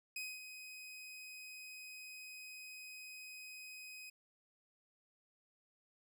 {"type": "tone with ADSR envelope", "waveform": "sawtooth", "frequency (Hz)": 2514, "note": "D#7", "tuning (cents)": 17, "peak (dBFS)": -37, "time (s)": [0.16, 4.1], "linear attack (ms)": 4, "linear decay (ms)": 230, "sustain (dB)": -9, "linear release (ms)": 8, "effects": []}